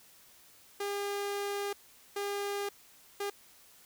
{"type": "tone bursts at uneven times", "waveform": "sawtooth", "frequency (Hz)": 403.9, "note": "G#4", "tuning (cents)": -48, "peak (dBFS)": -29, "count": 3, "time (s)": [[0.8, 1.73], [2.16, 2.69], [3.2, 3.3]], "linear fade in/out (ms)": 5, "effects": ["white hiss -59 dBFS RMS until 3.85 s"]}